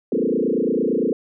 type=tone with frequency modulation; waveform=sine; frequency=349.2 Hz; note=F4; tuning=in tune; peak=-17 dBFS; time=0.12-1.13 s; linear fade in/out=2 ms; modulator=28.8 Hz; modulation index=4.6; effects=none